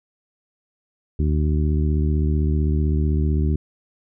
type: harmonic tone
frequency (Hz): 75.7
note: D#2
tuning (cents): -47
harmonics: 1 / 2 / 3 / 4 / 5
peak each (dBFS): -18 / -24 / -28 / -30 / -32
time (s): 1.19-3.56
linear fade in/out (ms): 5
effects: none